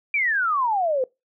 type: exponential sweep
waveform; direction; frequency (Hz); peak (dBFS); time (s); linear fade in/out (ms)
sine; down; 2399 to 493.9; -19; 0.14-1.04; 2
effects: noise-tail reverb RT60 0.2 s tail -22 dB re dry